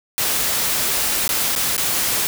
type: noise with dropouts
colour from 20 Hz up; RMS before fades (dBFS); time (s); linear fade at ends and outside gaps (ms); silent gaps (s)
white; -20; 0.18-2.27; 0; 1.278-1.291 / 1.552-1.561 / 1.766-1.779
effects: none